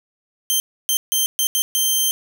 10% pulse tone bursts at uneven times, 3136 Hz, G7, in tune, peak -8 dBFS, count 6, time 0.5-0.6 / 0.89-0.97 / 1.12-1.26 / 1.39-1.47 / 1.55-1.62 / 1.75-2.11 s, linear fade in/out 0 ms, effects 7-bit

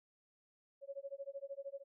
sine tone with tremolo, 554 Hz, C#5, 1 cent flat, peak -40 dBFS, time 0.81-1.84 s, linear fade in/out 50 ms, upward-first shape sine, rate 13 Hz, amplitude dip 100%, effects none

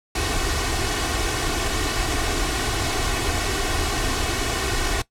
pink noise with comb filter, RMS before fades -23 dBFS, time 0.15-5.02 s, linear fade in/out 5 ms, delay 2.7 ms, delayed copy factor +0.65, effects noise-tail reverb RT60 0.1 s tail -18 dB re dry + low-pass 9000 Hz 12 dB/octave

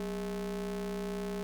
square ring-modulated tone, 110 Hz, A2, in tune, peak -32 dBFS, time 0-1.43 s, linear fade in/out 0 ms, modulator 299 Hz, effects none

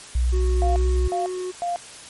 sine tone with pitch glide, 60.8 to 62.44 Hz, B1 to B1, -26 to +20 cents, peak -17 dBFS, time 0.15-1.08 s, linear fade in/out 5 ms, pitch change +46 cents, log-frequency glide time 0.73-0.87 s
triangle tone with vibrato, 367.3 Hz, F#4, 13 cents flat, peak -24 dBFS, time 0.32-1.52 s, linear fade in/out 20 ms, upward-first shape triangle, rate 2.5 Hz, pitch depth 9 cents each way
sine tone bursts, 698.5 Hz, F5, in tune, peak -22 dBFS, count 3, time 0.62-1.76 s, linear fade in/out 0 ms, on 140 ms, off 360 ms
effects white hiss -41 dBFS RMS until 2.09 s + MP3 48 kbps

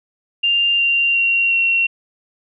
sine tone with pitch steps, 2794 / 2773 / 2752 / 2732 Hz, F7 / F7 / F7 / F7, 0 / -13 / -26 / -39 cents, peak -13 dBFS, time 0.43-1.87 s, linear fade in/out 10 ms, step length 360 ms, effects none

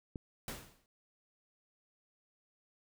click, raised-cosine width 3 ms, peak -28 dBFS, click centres 0.158 s
pink noise with exponential decay, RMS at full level -39 dBFS, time 0.48-0.86 s, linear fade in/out 1 ms, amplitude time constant 82 ms
effects none

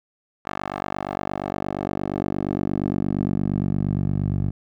10% pulse tone with band-pass filter sweep, 48.6 Hz, G1, 14 cents flat, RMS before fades -25 dBFS, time 0.45-4.51 s, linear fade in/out 10 ms, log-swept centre 1100 to 110 Hz, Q 1.2, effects none

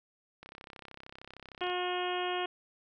click train, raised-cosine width 0.3 ms, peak -31 dBFS, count 43, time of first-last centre 0.43-1.699 s, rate 33.1 Hz
harmonic tone, 360 Hz, F#4, 47 cents flat, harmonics 1 / 2 / 3 / 4 / 5 / 6 / 7 / 8 / 9, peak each -35 / -36 / -40 / -43 / -44 / -47 / -44 / -41 / -43 dBFS, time 1.61-2.46 s, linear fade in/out 5 ms
effects none

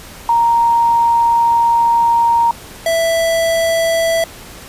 sine / square tone pair in turn, 932.3 / 661.1 Hz, A#5 / E5, 0 / +5 cents, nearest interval tritone, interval 595 cents, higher first, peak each -9 / -13 dBFS, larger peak first, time 0.29-2.51 / 2.86-4.24 s, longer first, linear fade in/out 2 ms, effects pink hiss -35 dBFS RMS until 4.68 s + resampled to 32000 Hz

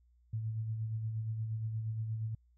sine tone with tremolo, 110.7 Hz, A2, 11 cents sharp, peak -32 dBFS, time 0.33-2.35 s, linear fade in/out 5 ms, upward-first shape sine, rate 8.5 Hz, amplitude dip 40%, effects added 60 Hz sine -64 dBFS peak until 2.57 s

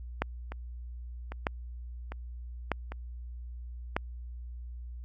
two click trains, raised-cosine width 0.5 ms, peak -12 / -24 dBFS, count 4 / 4, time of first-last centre 0.22-3.965 / 0.52-2.92 s, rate 0.801 / 1.25 Hz, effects added 60 Hz sine -39 dBFS peak until 5.04 s

